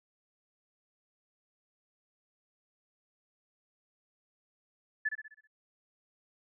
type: tone with echo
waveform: sine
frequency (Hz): 1732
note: A6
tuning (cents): -28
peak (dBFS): -27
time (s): 5.05-5.09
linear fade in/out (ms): 10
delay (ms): 64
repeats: 6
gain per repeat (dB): -6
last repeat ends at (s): 5.474
effects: none